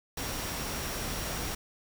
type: tone in noise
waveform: sine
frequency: 5620 Hz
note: F8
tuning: 10 cents sharp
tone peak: -45 dBFS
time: 0.17-1.55 s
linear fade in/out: 5 ms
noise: pink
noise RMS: -35 dBFS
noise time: 0.17-1.55 s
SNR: -13 dB
effects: none